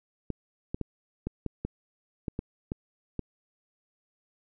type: clicks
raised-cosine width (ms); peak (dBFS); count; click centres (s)
3; -18; 10; 0.303 / 0.745 / 0.813 / 1.27 / 1.463 / 1.65 / 2.282 / 2.391 / 2.719 / 3.193
effects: none